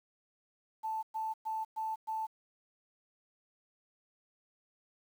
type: tone bursts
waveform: sine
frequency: 880 Hz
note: A5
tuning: in tune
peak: -33 dBFS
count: 5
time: 0.83-2.27 s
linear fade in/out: 20 ms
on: 200 ms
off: 110 ms
effects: 10-bit